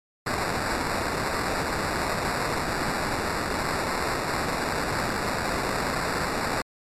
white noise with sample-and-hold, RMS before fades -27 dBFS, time 0.26-6.62 s, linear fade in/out 5 ms, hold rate 3150 Hz, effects low-pass 11000 Hz 12 dB/octave + MP3 96 kbps

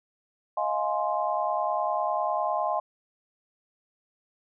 sine chord, F minor seventh, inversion third, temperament just, 628.6 / 698.5 / 838.1 / 1047.7 Hz, Eb5 / F5 / Ab5 / C6, +18 / 0 / +16 / +2 cents, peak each -30 dBFS, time 0.57-2.8 s, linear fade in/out 5 ms, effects none

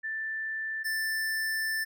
sine / square tone pair in turn, 1768 / 1768 Hz, A6 / A6, +8 / +8 cents, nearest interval unison, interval 0 cents, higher neither, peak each -31 / -29 dBFS, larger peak second, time 0.03-0.84 / 0.84-1.85 s, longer second, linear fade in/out 20 ms, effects none

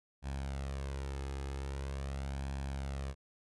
sawtooth tone with flanger, 68.3 Hz, C#2, 25 cents flat, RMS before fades -39 dBFS, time 0.22-3.15 s, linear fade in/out 50 ms, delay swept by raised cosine 1.2 to 2.4 ms, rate 0.43 Hz, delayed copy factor +0.5, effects resampled to 24000 Hz

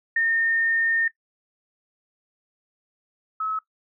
sine tone pair in turn, 1825 / 1290.5 Hz, A#6 / E6, -37 / -37 cents, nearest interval tritone, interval 600 cents, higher first, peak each -19 / -24 dBFS, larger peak first, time 0.16-1.08 / 3.4-3.59 s, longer first, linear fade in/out 5 ms, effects noise-tail reverb RT60 0.1 s tail -17 dB re dry

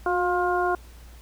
harmonic tone with a mistuned harmonic, 354.5 Hz, F4, 26 cents sharp, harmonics 1 / 2 / 3 / 4, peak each -25 / -25 / -28 / -29 dBFS, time 0.06-0.75 s, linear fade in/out 2 ms, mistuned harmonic 1, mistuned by +30 cents, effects added 59 Hz sine -44 dBFS peak until 1.21 s + pink hiss -53 dBFS RMS until 1.21 s

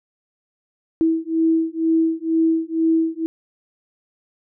sine beating tone pair, 324 / 326.1 Hz, E4 / E4, -30 / -19 cents, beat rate 2.1 Hz, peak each -19 dBFS, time 1.01-3.26 s, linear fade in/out 0 ms, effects none

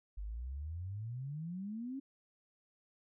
sine exponential sweep, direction up, 47.93 to 279 Hz, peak -39 dBFS, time 0.17-2 s, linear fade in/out 10 ms, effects none

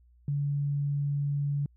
sine tone, 143 Hz, D3, 46 cents flat, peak -26 dBFS, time 0.28-1.66 s, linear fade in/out 2 ms, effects added 60 Hz sine -57 dBFS peak until 1.76 s

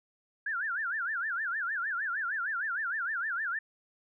sine tone with vibrato, 1568 Hz, G6, in tune, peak -30 dBFS, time 0.46-3.59 s, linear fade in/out 5 ms, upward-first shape sine, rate 6.5 Hz, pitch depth 240 cents each way, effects none

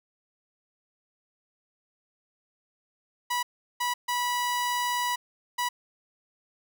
sawtooth tone bursts at uneven times, 978 Hz, B5, 17 cents flat, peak -22 dBFS, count 4, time 3.3-3.43 / 3.8-3.94 / 4.08-5.16 / 5.58-5.69 s, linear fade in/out 10 ms, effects none

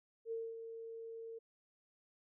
sine tone with ADSR envelope, 454.7 Hz, A#4, 43 cents flat, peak -37 dBFS, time 0.25-1.39 s, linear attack 66 ms, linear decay 230 ms, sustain -8 dB, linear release 12 ms, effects none

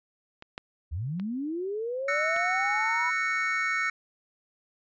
clicks, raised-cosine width 0.3 ms, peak -27 / -19 / -28 / -23 dBFS, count 4, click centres 0.424 / 0.579 / 1.198 / 2.364 s
sine linear sweep, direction up, 67.4 to 987.8 Hz, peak -29 dBFS, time 0.91-3.11 s, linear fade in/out 20 ms
triangle chord, F# dominant seventh, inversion third, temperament equal with one note detuned, 1318.5 / 1480 / 1833.7 / 2217 Hz, E6 / F#6 / A#6 / C#7, 0 / 0 / -29 / 0 cents, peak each -30 / -32 / -30 / -27 dBFS, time 2.08-3.9 s, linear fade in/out 5 ms
effects resampled to 16000 Hz

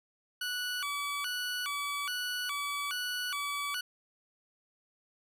20% pulse tone with vibrato, 1300 Hz, E6, 24 cents flat, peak -28 dBFS, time 0.41-3.81 s, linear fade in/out 5 ms, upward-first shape square, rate 1.2 Hz, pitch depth 220 cents each way, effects none

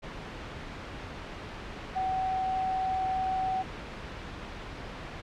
sine tone in noise, 755 Hz, F#5, 35 cents sharp, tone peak -27 dBFS, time 1.95-3.63 s, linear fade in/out 20 ms, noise pink, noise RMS -40 dBFS, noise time 0.02-5.22 s, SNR +10 dB, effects low-pass 3000 Hz 12 dB/octave

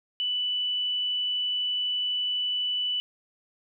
sine tone, 2976 Hz, F#7, 9 cents sharp, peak -25 dBFS, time 0.2-3 s, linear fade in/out 0 ms, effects none

